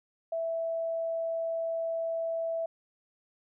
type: tone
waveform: sine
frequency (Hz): 659.3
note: E5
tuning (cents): 0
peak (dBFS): -29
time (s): 0.32-2.66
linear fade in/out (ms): 5
effects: none